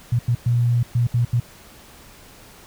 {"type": "tone bursts at uneven times", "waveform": "sine", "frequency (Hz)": 119.9, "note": "A#2", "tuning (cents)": 49, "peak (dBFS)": -15, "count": 6, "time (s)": [[0.12, 0.19], [0.28, 0.35], [0.46, 0.83], [0.95, 1.07], [1.14, 1.25], [1.33, 1.4]], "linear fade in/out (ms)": 5, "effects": ["pink hiss -46 dBFS RMS until 2.66 s"]}